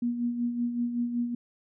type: tone with tremolo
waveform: sine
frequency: 239.5 Hz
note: A#3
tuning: 47 cents sharp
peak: -24 dBFS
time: 0.02-1.35 s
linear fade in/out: 5 ms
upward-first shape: sine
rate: 5.3 Hz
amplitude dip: 55%
effects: none